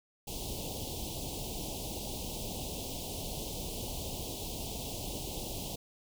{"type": "band-stop noise", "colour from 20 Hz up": "pink", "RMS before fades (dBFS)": -39, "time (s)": [0.27, 5.76], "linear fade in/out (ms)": 10, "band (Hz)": [870, 2800], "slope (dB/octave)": 48, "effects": []}